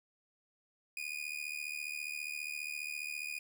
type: tone with amplitude modulation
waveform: 40% pulse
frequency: 2460 Hz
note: D#7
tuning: 20 cents flat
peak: -34 dBFS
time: 0.97-3.39 s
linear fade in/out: 2 ms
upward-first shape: sine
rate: 74.8 Hz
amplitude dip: 85%
effects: none